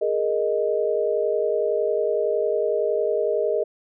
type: chord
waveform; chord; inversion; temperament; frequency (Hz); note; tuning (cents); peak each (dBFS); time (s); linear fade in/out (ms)
sine; Ab suspended second; none; equal; 415.3 / 466.2 / 622.3; Ab4 / Bb4 / Eb5; 0 / 0 / 0; -24; 0.01-3.64; 10
effects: none